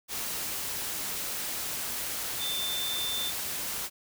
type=tone in noise; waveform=sine; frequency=3556 Hz; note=A7; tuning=18 cents sharp; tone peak=-31 dBFS; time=2.38-3.33 s; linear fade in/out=50 ms; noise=white; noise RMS=-34 dBFS; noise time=0.08-3.9 s; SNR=0 dB; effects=none